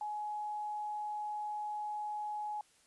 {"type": "tone", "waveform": "sine", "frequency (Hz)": 841, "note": "G#5", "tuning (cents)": 22, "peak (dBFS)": -36, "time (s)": [0.01, 2.61], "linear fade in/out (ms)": 2, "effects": ["white hiss -67 dBFS RMS until 2.86 s", "resampled to 24000 Hz"]}